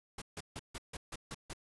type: noise bursts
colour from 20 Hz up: pink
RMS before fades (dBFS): -43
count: 8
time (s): 0.18-1.534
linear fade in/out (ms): 5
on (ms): 38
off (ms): 150
effects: resampled to 24000 Hz